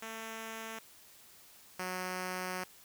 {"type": "tone pair in turn", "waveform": "5% pulse", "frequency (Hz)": [223.4, 183.66], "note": ["A3", "F#3"], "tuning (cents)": [27, -13], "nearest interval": "minor third", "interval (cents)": 340, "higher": "first", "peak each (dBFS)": [-30, -25], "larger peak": "second", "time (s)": [[0.02, 0.79], [1.79, 2.64]], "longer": "second", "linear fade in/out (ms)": 5, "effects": ["white hiss -58 dBFS RMS until 2.84 s"]}